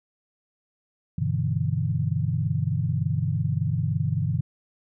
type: chord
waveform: sine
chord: E minor seventh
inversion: first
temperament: equal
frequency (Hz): 98 / 123.47 / 146.83 / 164.81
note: G2 / B2 / D3 / E3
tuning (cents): 0 / 0 / 0 / 0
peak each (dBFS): -28 / -27 / -27 / -29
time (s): 1.18-4.41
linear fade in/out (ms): 5
effects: none